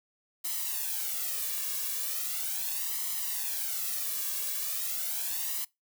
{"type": "noise with flanger", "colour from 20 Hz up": "blue", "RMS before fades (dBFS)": -33, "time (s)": [0.44, 5.65], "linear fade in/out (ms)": 10, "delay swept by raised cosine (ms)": [0.98, 1.8], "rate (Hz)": 0.38, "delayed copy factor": 0.85, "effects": ["noise-tail reverb RT60 0.2 s tail -23 dB re dry"]}